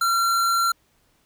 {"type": "tone", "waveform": "square", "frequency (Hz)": 1367, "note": "F6", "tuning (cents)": -37, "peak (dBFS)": -19, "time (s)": [0.01, 0.72], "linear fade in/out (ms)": 5, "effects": ["pink hiss -64 dBFS RMS until 1.25 s"]}